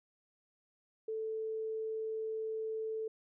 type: tone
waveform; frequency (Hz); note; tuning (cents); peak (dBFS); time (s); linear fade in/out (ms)
sine; 440.5; A4; +2; -35; 1.08-3.08; 5
effects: none